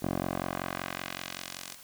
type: tone with band-pass filter sweep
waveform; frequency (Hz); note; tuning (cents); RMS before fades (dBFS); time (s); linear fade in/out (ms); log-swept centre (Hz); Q
10% pulse; 45.24; F#1; -38; -36; 0.02-1.75; 10; 410 to 8100; 0.76
effects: white hiss -51 dBFS RMS until 1.83 s